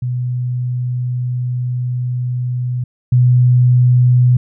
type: tone pair in turn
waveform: sine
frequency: 124.3 / 124.3 Hz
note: B2 / B2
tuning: +12 / +12 cents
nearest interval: unison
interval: 0 cents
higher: neither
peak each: -16 / -7 dBFS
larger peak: second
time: 0.02-2.84 / 3.12-4.37 s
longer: first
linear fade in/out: 5 ms
effects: none